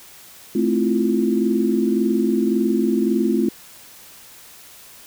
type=chord; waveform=sine; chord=F major seventh; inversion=first; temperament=just; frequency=218.3 / 261.9 / 327.4 / 349.2 Hz; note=A3 / C4 / E4 / F4; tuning=-13 / +2 / -12 / 0 cents; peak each=-20 / -22 / -24 / -21 dBFS; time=0.55-3.49 s; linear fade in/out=5 ms; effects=white hiss -44 dBFS RMS until 5.06 s